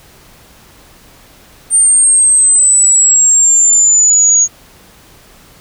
sine exponential sweep, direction down, 8870 to 6645 Hz, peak -5 dBFS, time 1.7-4.48 s, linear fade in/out 50 ms, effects pink hiss -42 dBFS RMS until 5.6 s

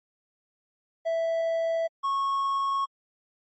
triangle tone pair in turn, 659.3 / 1098.3 Hz, E5 / C#6, 0 / -16 cents, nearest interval major sixth, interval 884 cents, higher second, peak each -22 dBFS, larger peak neither, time 1.05-1.88 / 2.03-2.86 s, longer neither, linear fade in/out 20 ms, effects MP3 32 kbps

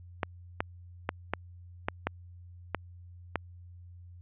clicks, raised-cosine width 0.5 ms, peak -13 dBFS, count 8, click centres 0.232 / 0.605 / 1.091 / 1.336 / 1.885 / 2.07 / 2.747 / 3.357 s, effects added 88 Hz sine -47 dBFS peak until 4.21 s + resampled to 8000 Hz

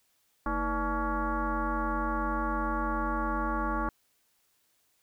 sine tone with frequency modulation, 587.3 Hz, D5, in tune, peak -27 dBFS, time 0.46-3.89 s, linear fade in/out 2 ms, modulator 271 Hz, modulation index 2.9, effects white hiss -71 dBFS RMS until 5.02 s

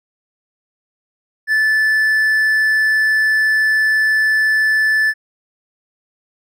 triangle tone, 1747 Hz, A6, 13 cents flat, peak -10 dBFS, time 1.47-5.14 s, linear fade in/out 50 ms, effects none

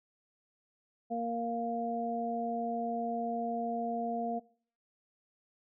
harmonic tone, 233.1 Hz, A#3, in tune, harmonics 1 / 2 / 3, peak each -36 / -39 / -34 dBFS, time 1.1-4.4 s, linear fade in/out 20 ms, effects noise-tail reverb RT60 0.5 s tail -22 dB re dry

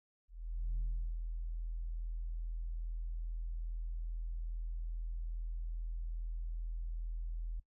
sine tone with ADSR envelope, 41.2 Hz, E1, in tune, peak -30 dBFS, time 0.28-7.6 s, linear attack 500 ms, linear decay 400 ms, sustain -6 dB, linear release 8 ms, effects noise-tail reverb RT60 0.1 s tail -20 dB re dry + tanh soft clip ceiling -31 dBFS

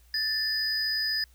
triangle tone pair together, 1760 / 4978 Hz, A6 / D#8, 0 / 0 cents, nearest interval octave + tritone, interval 1800 cents, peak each -29 / -26 dBFS, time 0.14-1.24 s, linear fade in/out 2 ms, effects added 60 Hz sine -55 dBFS peak until 1.34 s + white hiss -64 dBFS RMS until 1.34 s

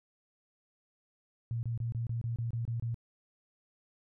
sine tone bursts, 116.54 Hz, A#2, in tune, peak -31 dBFS, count 10, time 1.51-2.944 s, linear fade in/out 0 ms, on 120 ms, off 26 ms, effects none

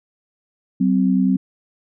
sine tone pair together, 189.2 / 259.3 Hz, F#3 / C4, +39 / -15 cents, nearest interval perfect fourth, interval 546 cents, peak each -16 / -17 dBFS, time 0.8-1.37 s, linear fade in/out 10 ms, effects none

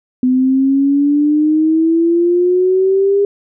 sine exponential sweep, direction up, 252 to 405.1 Hz, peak -9 dBFS, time 0.23-3.25 s, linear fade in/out 2 ms, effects none

